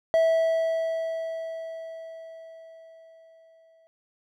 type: tone with exponential decay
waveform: triangle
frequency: 653 Hz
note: E5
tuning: 17 cents flat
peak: -15 dBFS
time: 0.14-3.87 s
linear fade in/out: 0 ms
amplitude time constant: 810 ms
effects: none